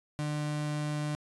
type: tone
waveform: 35% pulse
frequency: 149.4 Hz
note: D3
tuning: 30 cents sharp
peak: -29 dBFS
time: 0.19-1.15 s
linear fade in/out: 0 ms
effects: resampled to 24000 Hz